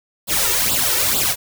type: noise with flanger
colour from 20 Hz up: white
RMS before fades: -18 dBFS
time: 0.27-1.36 s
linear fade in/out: 50 ms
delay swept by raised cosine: 0.24 to 2.24 ms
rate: 2.2 Hz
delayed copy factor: +0.8
effects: none